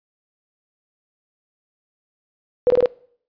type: tone bursts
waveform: sine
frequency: 493.9 Hz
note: B4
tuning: in tune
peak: -11 dBFS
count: 4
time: 2.67-2.858 s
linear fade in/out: 0 ms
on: 32 ms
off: 20 ms
effects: noise-tail reverb RT60 0.6 s tail -24 dB re dry + resampled to 11025 Hz